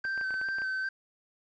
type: tone with vibrato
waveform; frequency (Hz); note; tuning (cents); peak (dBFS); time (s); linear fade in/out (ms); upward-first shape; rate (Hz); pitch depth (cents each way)
triangle; 1551; G6; -19; -28; 0.04-0.89; 5; square; 2.5; 17
type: clicks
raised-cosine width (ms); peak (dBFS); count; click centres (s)
0.5; -29; 9; 0.051 / 0.177 / 0.212 / 0.307 / 0.341 / 0.414 / 0.487 / 0.585 / 0.619
effects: resampled to 16000 Hz + 10-bit